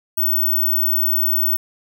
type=tone; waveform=sine; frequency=15810 Hz; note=B9; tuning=1 cent sharp; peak=-15 dBFS; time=0.17-1.57 s; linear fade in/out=10 ms; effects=none